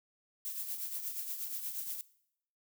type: noise with tremolo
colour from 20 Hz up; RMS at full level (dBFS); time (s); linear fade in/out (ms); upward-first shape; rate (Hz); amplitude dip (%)
violet; -37; 0.45-2.01; 0; triangle; 8.4; 60
effects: noise-tail reverb RT60 0.7 s tail -19 dB re dry